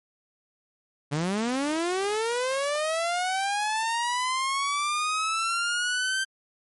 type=linear sweep; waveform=sawtooth; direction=up; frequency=138.5 to 1568 Hz; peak=-21 dBFS; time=1.11-6.25 s; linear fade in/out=20 ms; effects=MP3 48 kbps